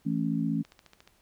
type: chord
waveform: sine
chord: A major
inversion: second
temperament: equal with one note detuned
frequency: 164.81 / 220 / 275.7 Hz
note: E3 / A3 / C#4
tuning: 0 / 0 / -9 cents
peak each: -30 dBFS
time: 0.05-0.63 s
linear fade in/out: 20 ms
type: click train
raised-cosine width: 0.2 ms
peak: -33 dBFS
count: 7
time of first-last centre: 0.65-1.076 s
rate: 14.1 Hz
effects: pink hiss -66 dBFS RMS until 1.21 s